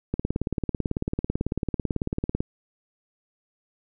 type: click train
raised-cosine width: 3 ms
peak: -12 dBFS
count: 42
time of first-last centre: 0.14-2.405 s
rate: 18.1 Hz
effects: none